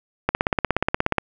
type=click train; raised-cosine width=0.5 ms; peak=-3 dBFS; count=16; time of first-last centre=0.29-1.183 s; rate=16.8 Hz; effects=none